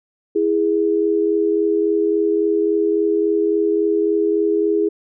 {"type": "tone pair together", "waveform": "sine", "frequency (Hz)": [329.6, 413.2], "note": ["E4", "G#4"], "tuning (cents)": [0, -9], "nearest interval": "major third", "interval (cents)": 391, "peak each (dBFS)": [-19, -16], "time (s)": [0.35, 4.89], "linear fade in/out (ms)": 10, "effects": []}